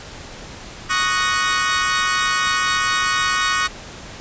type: chord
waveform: sawtooth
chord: D# minor seventh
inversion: third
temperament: equal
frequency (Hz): 1108.7 / 1244.5 / 1480 / 1864.7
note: C#6 / D#6 / F#6 / A#6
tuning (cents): 0 / 0 / 0 / 0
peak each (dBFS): -19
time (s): 0.89-3.68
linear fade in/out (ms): 20
effects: pink hiss -36 dBFS RMS until 4.2 s + resampled to 16000 Hz